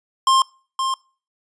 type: tone with echo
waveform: square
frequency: 1060 Hz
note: C6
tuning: 22 cents sharp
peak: -13 dBFS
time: 0.27-0.42 s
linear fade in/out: 2 ms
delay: 520 ms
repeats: 1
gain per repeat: -7 dB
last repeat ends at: 0.94 s
effects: noise-tail reverb RT60 0.4 s tail -25 dB re dry + resampled to 22050 Hz